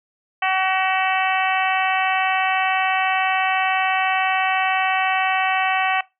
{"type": "harmonic tone", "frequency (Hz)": 378, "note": "F#4", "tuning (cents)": 37, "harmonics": [2, 3, 4, 5, 6, 7, 8], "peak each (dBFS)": [-21, -25, -28, -26, -28, -26, -31], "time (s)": [0.42, 6.01], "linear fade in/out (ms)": 5, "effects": ["noise-tail reverb RT60 0.2 s tail -19 dB re dry"]}